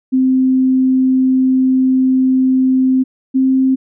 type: tone pair in turn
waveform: sine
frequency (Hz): 260 / 263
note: C4 / C4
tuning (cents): -11 / +9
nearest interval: unison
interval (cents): 20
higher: second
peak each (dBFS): -9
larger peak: neither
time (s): 0.12-3.04 / 3.34-3.76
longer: first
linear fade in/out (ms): 20
effects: none